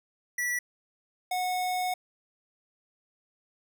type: tone pair in turn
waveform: square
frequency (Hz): 1952 / 731.6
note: B6 / F#5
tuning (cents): -21 / -20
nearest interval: octave + perfect fourth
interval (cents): 1699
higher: first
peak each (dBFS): -28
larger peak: neither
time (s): 0.38-0.59 / 1.31-1.94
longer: second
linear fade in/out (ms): 5
effects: none